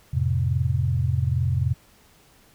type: chord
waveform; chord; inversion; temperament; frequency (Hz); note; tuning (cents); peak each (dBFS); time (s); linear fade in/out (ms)
sine; F major; none; equal; 87.31 / 110 / 130.81; F2 / A2 / C3; 0 / 0 / 0; -24 / -26 / -23; 0.13-1.74; 10
effects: pink hiss -56 dBFS RMS until 2.54 s